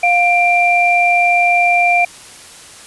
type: tone pair together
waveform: sine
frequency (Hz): 704.6 / 2370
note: F5 / D7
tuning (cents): +15 / +15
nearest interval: octave + major sixth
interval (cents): 2100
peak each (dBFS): -12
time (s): 0.03-2.05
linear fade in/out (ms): 5
effects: white hiss -37 dBFS RMS until 2.86 s + resampled to 24000 Hz